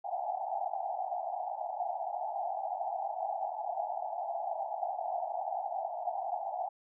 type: band-pass noise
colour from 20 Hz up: pink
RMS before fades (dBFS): -36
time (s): 0.04-6.69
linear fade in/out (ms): 10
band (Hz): 670 to 840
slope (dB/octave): 96
effects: none